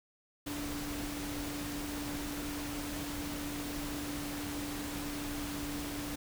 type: tone in noise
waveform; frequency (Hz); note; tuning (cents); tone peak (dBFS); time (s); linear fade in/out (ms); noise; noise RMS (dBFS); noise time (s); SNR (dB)
sine; 290.9; D4; -16; -39; 0.46-6.16; 10; pink; -41; 0.46-6.16; -1
effects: none